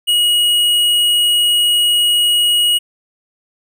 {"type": "tone with hard clipping", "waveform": "triangle", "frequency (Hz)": 2898, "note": "F#7", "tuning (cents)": -37, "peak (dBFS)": -12, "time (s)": [0.07, 2.79], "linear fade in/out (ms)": 20, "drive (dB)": 13, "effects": []}